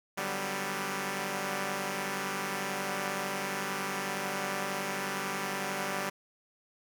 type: chord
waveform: 5% pulse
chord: G major seventh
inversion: second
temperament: equal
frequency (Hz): 146.83 / 185 / 196 / 246.9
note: D3 / F#3 / G3 / B3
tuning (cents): 0 / 0 / 0 / 0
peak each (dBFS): -29 / -29 / -23 / -29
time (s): 0.17-6.1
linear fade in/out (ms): 10
effects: none